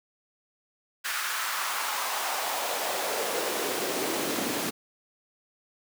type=noise with high-pass filter sweep; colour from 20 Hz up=pink; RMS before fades=-30 dBFS; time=1.04-4.71 s; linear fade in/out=20 ms; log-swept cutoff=1500 to 240 Hz; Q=2.1; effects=none